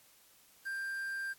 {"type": "tone with quantisation", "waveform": "triangle", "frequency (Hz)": 1585, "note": "G6", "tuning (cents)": 19, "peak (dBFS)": -34, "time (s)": [0.65, 1.34], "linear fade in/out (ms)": 20, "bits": 9, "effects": ["white hiss -63 dBFS RMS until 1.38 s", "AAC 64 kbps"]}